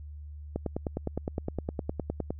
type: click train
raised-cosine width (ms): 2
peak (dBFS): -17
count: 18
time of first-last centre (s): 0.56-2.305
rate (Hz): 9.74
effects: added 74 Hz sine -40 dBFS peak until 2.39 s